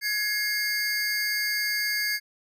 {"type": "tone cluster", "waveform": "square", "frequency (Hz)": [1674, 2137, 4635], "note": ["G#6", "C7", "D8"], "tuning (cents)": [13, 36, -24], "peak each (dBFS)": -30, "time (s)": [0.01, 2.2], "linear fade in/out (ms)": 50, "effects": []}